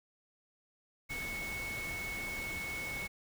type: tone in noise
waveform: sine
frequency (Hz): 2205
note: C#7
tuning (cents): -10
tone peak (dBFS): -38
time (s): 1.09-3.08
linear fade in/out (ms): 20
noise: pink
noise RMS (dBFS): -44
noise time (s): 1.09-3.08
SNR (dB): +3
effects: none